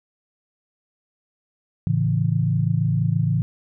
sine chord, A major, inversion none, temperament equal, 110 / 138.59 / 164.81 Hz, A2 / C#3 / E3, 0 / 0 / 0 cents, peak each -22 dBFS, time 1.87-3.42 s, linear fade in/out 0 ms, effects none

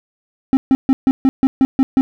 triangle tone bursts, 265.5 Hz, C4, 25 cents sharp, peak -6 dBFS, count 9, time 0.53-2.01 s, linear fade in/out 0 ms, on 40 ms, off 140 ms, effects none

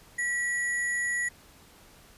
sine tone with sample-and-hold, 1937 Hz, B6, 34 cents flat, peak -26 dBFS, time 0.18-1.29 s, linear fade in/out 10 ms, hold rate 8820 Hz, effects pink hiss -55 dBFS RMS until 2.17 s + resampled to 32000 Hz

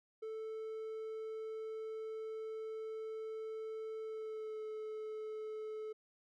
triangle tone with pitch glide, 440 to 432.9 Hz, A4 to A4, 0 to -28 cents, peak -39 dBFS, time 0.22-5.93 s, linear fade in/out 10 ms, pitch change -28 cents, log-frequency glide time 4.01-4.62 s, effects none

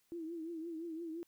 sine tone with vibrato, 329.6 Hz, E4, in tune, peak -40 dBFS, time 0.12-1.23 s, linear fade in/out 0 ms, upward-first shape triangle, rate 5.8 Hz, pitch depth 95 cents each way, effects white hiss -75 dBFS RMS until 1.27 s

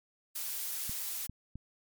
blue noise, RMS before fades -37 dBFS, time 0.35-1.27 s, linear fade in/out 10 ms
clicks, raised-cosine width 5 ms, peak -30 dBFS, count 3, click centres 0.895 / 1.296 / 1.556 s
effects MP3 96 kbps

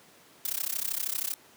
blue noise with amplitude modulation, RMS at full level -28 dBFS, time 0.45-1.34 s, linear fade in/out 2 ms, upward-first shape sine, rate 32.8 Hz, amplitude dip 95%, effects pink hiss -56 dBFS RMS until 1.56 s + high-pass 200 Hz 12 dB/octave

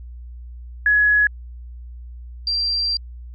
sine tone pair in turn, 1684 / 4721 Hz, G#6 / D8, +24 / +8 cents, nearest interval octave + tritone, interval 1784 cents, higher second, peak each -12 / -18 dBFS, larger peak first, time 0.86-1.27 / 2.47-2.97 s, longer second, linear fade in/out 2 ms, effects added 60 Hz sine -33 dBFS peak until 3.34 s + MP3 96 kbps

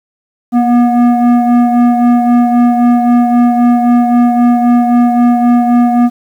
sine tone with frequency modulation, 240.1 Hz, B3, 49 cents flat, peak -3 dBFS, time 0.52-6.1 s, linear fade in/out 50 ms, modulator 484 Hz, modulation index 0.86, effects tanh soft clip ceiling -4 dBFS + 7-bit

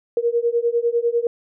sine beating tone pair, 466.2 / 476.2 Hz, A#4 / A#4, 0 / +37 cents, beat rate 10 Hz, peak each -20 dBFS, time 0.17-1.27 s, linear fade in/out 2 ms, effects none

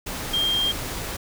sine tone in noise, 3200 Hz, G7, 35 cents sharp, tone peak -20 dBFS, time 0.33-0.72 s, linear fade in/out 10 ms, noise pink, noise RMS -31 dBFS, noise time 0.06-1.17 s, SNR +8 dB, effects none

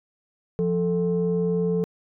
sine tone pair together, 174.61 / 440 Hz, F3 / A4, 0 / 0 cents, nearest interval octave + major third, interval 1600 cents, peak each -22 dBFS, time 0.59-1.84 s, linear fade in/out 0 ms, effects tanh soft clip ceiling -15 dBFS

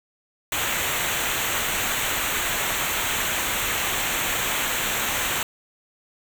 pink noise with comb filter, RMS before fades -25 dBFS, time 0.52-5.43 s, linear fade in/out 2 ms, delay 0.2 ms, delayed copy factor -0.75, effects none

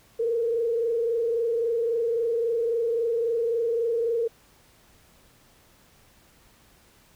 sine tone with frequency modulation, 463.3 Hz, A#4, 11 cents flat, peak -22 dBFS, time 0.19-4.28 s, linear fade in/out 10 ms, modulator 23.7 Hz, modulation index 0.72, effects pink hiss -58 dBFS RMS until 7.15 s

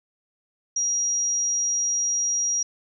sine tone, 5720 Hz, F8, 41 cents sharp, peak -21 dBFS, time 0.76-2.63 s, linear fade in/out 5 ms, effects none

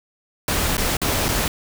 pink noise with dropouts, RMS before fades -21 dBFS, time 0.48-1.48 s, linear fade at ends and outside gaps 2 ms, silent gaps 0.769-0.779 / 0.969-1.016 / 1.284-1.287 s, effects none

